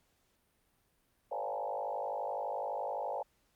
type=tone with frequency modulation; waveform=sine; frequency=698.5 Hz; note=F5; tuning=in tune; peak=-34 dBFS; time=1.31-3.23 s; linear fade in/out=10 ms; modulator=51.8 Hz; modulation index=3.9; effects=pink hiss -74 dBFS RMS until 3.55 s + Opus 48 kbps